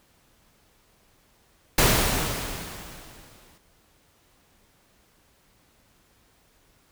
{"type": "noise with exponential decay", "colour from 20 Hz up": "pink", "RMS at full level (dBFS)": -17, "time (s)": [1.78, 3.58], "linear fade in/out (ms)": 5, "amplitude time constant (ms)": 390, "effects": ["pink hiss -62 dBFS RMS until 6.91 s"]}